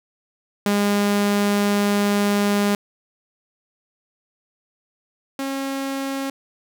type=tone pair in turn; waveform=sawtooth; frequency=203.8 / 272 Hz; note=G#3 / C#4; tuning=-32 / -33 cents; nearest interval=perfect fourth; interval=499 cents; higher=second; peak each=-13 / -20 dBFS; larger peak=first; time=0.66-2.75 / 5.39-6.3 s; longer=first; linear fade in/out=2 ms; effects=none

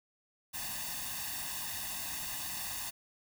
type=noise with comb filter; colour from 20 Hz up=white; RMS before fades=-39 dBFS; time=0.53-2.91 s; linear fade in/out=20 ms; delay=1.1 ms; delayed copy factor=+0.95; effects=none

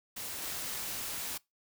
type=noise with level steps; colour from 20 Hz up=white; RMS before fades=-40 / -38 dBFS; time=0.16-1.38 s; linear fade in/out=10 ms; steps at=0.42 s; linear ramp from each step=2 ms; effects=noise-tail reverb RT60 0.2 s tail -23 dB re dry

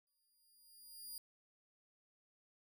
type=tone with exponential growth; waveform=10% pulse; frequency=4837 Hz; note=D#8; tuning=50 cents flat; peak=-38 dBFS; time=0.07-1.18 s; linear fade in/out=1 ms; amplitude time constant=240 ms; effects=none

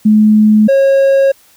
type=tone pair in turn; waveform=sine / triangle; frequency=213.9 / 544.8 Hz; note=A3 / C#5; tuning=-49 / -30 cents; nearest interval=octave + major third; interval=1619 cents; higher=second; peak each=-4 dBFS; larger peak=neither; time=0.05-0.68 / 0.68-1.32 s; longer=second; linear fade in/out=10 ms; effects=white hiss -47 dBFS RMS until 1.56 s

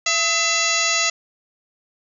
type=harmonic tone with a mistuned harmonic; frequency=673 Hz; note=E5; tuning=36 cents sharp; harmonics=1 / 2 / 3 / 4 / 5 / 6 / 7 / 8 / 9 / 10; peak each=-30 / -27 / -24 / -24 / -30 / -26 / -28 / -30 / -27 / -24 dBFS; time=0.06-1.1 s; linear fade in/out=5 ms; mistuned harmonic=2; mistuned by=-83 cents; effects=none

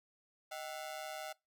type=ring-modulated tone; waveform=sawtooth; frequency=698.5 Hz; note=F5; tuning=in tune; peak=-35 dBFS; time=0.51-1.33 s; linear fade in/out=10 ms; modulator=72.2 Hz; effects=noise-tail reverb RT60 0.2 s tail -22 dB re dry

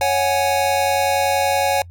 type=chord; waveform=square; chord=C# suspended fourth; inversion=none; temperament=equal; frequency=554.4 / 740 / 830.6 Hz; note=C#5 / F#5 / G#5; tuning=0 / 0 / 0 cents; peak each=-21 dBFS; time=0.01-1.82 s; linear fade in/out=2 ms; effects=noise-tail reverb RT60 0.1 s tail -26 dB re dry + added 87 Hz sine -36 dBFS peak until 1.9 s

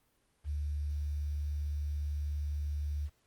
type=tone with quantisation; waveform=sine; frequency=73.42 Hz; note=D2; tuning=in tune; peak=-32 dBFS; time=0.44-3.1 s; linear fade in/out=50 ms; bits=10; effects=pink hiss -73 dBFS RMS until 3.26 s + Opus 32 kbps

